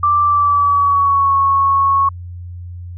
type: tone with pitch glide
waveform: sine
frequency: 1174.7 to 1102.4 Hz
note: D6 to C#6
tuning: 0 to -10 cents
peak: -10 dBFS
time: 0.03-2.09 s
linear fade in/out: 5 ms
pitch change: -110 cents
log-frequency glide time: 0.22-1.35 s
effects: added 88 Hz sine -27 dBFS peak until 2.97 s